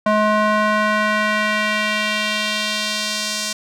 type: tone with band-pass filter sweep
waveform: square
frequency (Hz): 212.6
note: G#3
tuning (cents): +41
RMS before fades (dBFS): -19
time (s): 0.06-3.53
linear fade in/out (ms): 5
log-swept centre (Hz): 900 to 5800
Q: 1.3
effects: none